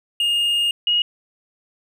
triangle / sine tone pair in turn, 2838 / 2881 Hz, F7 / F#7, +27 / -47 cents, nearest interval unison, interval 26 cents, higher second, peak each -15 dBFS, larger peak neither, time 0.2-0.71 / 0.87-1.02 s, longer first, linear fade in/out 2 ms, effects none

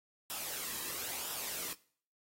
white noise with flanger, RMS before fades -40 dBFS, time 0.3-1.73 s, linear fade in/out 0 ms, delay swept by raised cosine 0.46 to 1.42 ms, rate 1 Hz, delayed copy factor -0.5, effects noise-tail reverb RT60 0.5 s tail -20 dB re dry + AAC 48 kbps

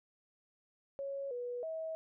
sine tone with pitch steps, 553 / 487.8 / 643 Hz, C#5 / B4 / E5, -4 / -21 / -43 cents, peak -37 dBFS, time 0.99-1.95 s, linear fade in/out 0 ms, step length 320 ms, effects none

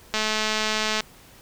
click train, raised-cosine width 0.2 ms, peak -7 dBFS, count 188, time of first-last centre 0.14-1.006 s, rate 216 Hz, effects pink hiss -50 dBFS RMS until 1.41 s

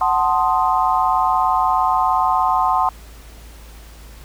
sine chord, F# diminished seventh, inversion none, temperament equal with one note detuned, 743 / 880 / 1046.5 / 1244.5 Hz, F#5 / A5 / C6 / Eb6, +7 / 0 / 0 / 0 cents, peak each -19 / -20 / -18 / -23 dBFS, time 0.01-2.89 s, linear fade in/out 2 ms, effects added 55 Hz sine -38 dBFS peak until 4.24 s + pink hiss -45 dBFS RMS until 4.24 s

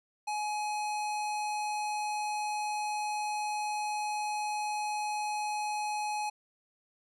square tone, 842 Hz, G#5, 24 cents sharp, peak -32 dBFS, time 0.27-6.3 s, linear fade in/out 10 ms, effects resampled to 24000 Hz

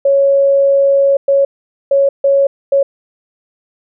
sine tone bursts at uneven times, 554 Hz, C#5, 1 cent flat, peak -7 dBFS, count 5, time 0.05-1.17 / 1.28-1.45 / 1.91-2.09 / 2.24-2.47 / 2.72-2.83 s, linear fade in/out 5 ms, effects none

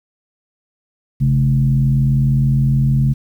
sine tone with frequency modulation, 135.7 Hz, C#3, 36 cents flat, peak -11 dBFS, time 1.2-3.14 s, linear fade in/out 20 ms, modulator 79.4 Hz, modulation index 0.65, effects 8-bit

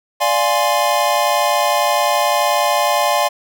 square chord, D half-diminished seventh, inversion none, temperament equal, 587.3 / 698.5 / 830.6 / 1046.5 Hz, D5 / F5 / Ab5 / C6, 0 / 0 / 0 / 0 cents, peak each -20 dBFS, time 0.2-3.29 s, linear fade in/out 20 ms, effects none

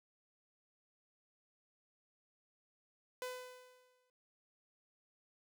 sawtooth tone with exponential decay, 503 Hz, B4, 32 cents sharp, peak -35 dBFS, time 3.22-4.1 s, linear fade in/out 1 ms, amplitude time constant 190 ms, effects none

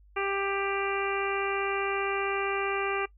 harmonic tone, 394.7 Hz, G4, 12 cents sharp, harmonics 1 / 2 / 3 / 4 / 5 / 6 / 7, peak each -31 / -35 / -33 / -38 / -39 / -35 / -38 dBFS, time 0.16-3.06 s, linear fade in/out 10 ms, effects noise-tail reverb RT60 0.1 s tail -21 dB re dry + added 50 Hz sine -54 dBFS peak until 3.17 s

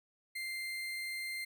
35% pulse tone, 2093 Hz, C7, in tune, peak -36 dBFS, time 0.35-1.45 s, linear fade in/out 10 ms, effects none

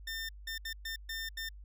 20% pulse tone bursts at uneven times, 1800 Hz, A6, 39 cents sharp, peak -32 dBFS, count 6, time 0.07-0.29 / 0.47-0.58 / 0.65-0.73 / 0.85-0.96 / 1.09-1.29 / 1.37-1.49 s, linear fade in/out 5 ms, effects added 50 Hz sine -47 dBFS peak until 1.64 s

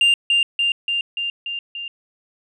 sine tone with echo, 2794 Hz, F7, in tune, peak -9 dBFS, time 0.01-0.14 s, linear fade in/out 2 ms, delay 290 ms, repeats 6, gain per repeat -3 dB, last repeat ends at 1.88 s, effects tanh soft clip ceiling -11 dBFS

